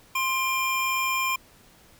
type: tone pair together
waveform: square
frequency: 1049 / 2393 Hz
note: C6 / D7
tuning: +4 / +32 cents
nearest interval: octave + major second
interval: 1428 cents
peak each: -27 dBFS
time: 0.15-1.36 s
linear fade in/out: 5 ms
effects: pink hiss -55 dBFS RMS until 1.99 s